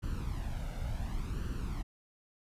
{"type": "noise with flanger", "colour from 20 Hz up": "brown", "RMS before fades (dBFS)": -36, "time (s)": [0.02, 1.83], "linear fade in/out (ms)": 20, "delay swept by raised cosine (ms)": [0.67, 1.41], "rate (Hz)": 0.69, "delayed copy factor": 0.65, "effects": ["resampled to 32000 Hz"]}